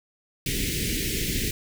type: band-stop noise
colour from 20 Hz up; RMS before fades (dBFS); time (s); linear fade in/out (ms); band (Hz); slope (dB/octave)
pink; -27; 0.46-1.51; 2; 440 to 1900; 48
effects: none